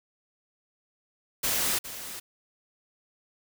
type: noise with echo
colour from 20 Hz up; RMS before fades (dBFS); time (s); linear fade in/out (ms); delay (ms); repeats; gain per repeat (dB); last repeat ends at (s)
white; -27; 1.43-1.79; 10; 410; 1; -12; 2.2
effects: none